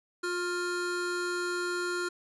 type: tone pair together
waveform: square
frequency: 355.3 / 1401 Hz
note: F4 / F6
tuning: +30 / +5 cents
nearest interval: 2 octaves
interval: 2375 cents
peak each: -33 / -34 dBFS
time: 0.23-2.09 s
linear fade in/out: 10 ms
effects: resampled to 22050 Hz